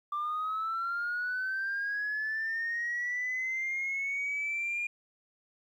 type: linear sweep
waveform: sine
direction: up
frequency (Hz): 1176 to 2421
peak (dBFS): -29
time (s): 0.12-4.87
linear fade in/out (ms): 5
effects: tanh soft clip ceiling -27 dBFS + 11-bit